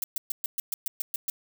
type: noise bursts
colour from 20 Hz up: violet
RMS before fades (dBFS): -29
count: 10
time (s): 0.02-1.3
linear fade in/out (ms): 2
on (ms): 20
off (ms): 120
effects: none